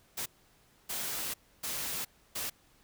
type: noise bursts at uneven times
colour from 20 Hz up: white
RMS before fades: -36 dBFS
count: 4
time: 0.17-0.26 / 0.89-1.34 / 1.63-2.05 / 2.35-2.5 s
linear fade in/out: 10 ms
effects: pink hiss -65 dBFS RMS until 2.83 s